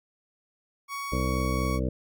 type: tone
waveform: 30% pulse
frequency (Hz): 1119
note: C#6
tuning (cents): +16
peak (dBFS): -29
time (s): 0.88-1.8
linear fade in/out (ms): 50
type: harmonic tone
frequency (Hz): 64.1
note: C2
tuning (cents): -35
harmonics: 1 / 2 / 3 / 4 / 5 / 7 / 8 / 9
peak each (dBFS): -28 / -31 / -33 / -34 / -35 / -36 / -37 / -38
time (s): 1.12-1.89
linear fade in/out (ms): 5
effects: MP3 96 kbps